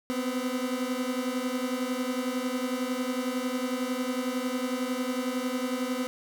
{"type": "beating tone pair", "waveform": "30% pulse", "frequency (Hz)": [248.4, 259.4], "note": ["B3", "C4"], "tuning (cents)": [10, -15], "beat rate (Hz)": 11, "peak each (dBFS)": [-28, -29], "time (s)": [0.1, 6.07], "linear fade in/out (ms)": 0, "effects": []}